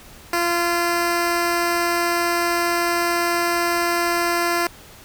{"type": "tone", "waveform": "10% pulse", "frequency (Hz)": 344.5, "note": "F4", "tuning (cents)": -24, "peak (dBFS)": -10, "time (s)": [0.33, 4.67], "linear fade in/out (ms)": 2, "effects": ["pink hiss -44 dBFS RMS until 5.04 s"]}